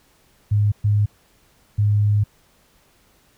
sine tone bursts at uneven times, 103.83 Hz, G#2, in tune, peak -14 dBFS, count 3, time 0.51-0.72 / 0.84-1.06 / 1.78-2.24 s, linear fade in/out 10 ms, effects pink hiss -58 dBFS RMS until 3.37 s

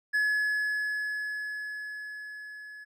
triangle tone with level ramp, 1700 Hz, G#6, 40 cents sharp, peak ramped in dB -21 to -41 dBFS, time 0.13-2.85 s, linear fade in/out 20 ms, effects none

